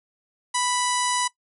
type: harmonic tone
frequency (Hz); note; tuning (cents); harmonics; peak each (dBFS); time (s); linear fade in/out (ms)
987.8; B5; 0; 1 / 2 / 3 / 4 / 5 / 6 / 7 / 8 / 9 / 10; -25 / -31 / -33 / -32 / -35 / -32 / -33 / -35 / -32 / -32; 0.54-1.28; 10
effects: noise-tail reverb RT60 0.1 s tail -19 dB re dry